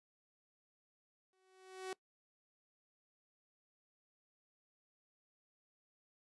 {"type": "tone with exponential growth", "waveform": "sawtooth", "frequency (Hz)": 375.7, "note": "F#4", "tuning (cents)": 26, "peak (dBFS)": -35, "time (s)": [1.33, 1.93], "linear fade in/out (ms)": 1, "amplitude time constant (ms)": 130, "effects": ["noise-tail reverb RT60 0.1 s tail -22 dB re dry", "resampled to 24000 Hz"]}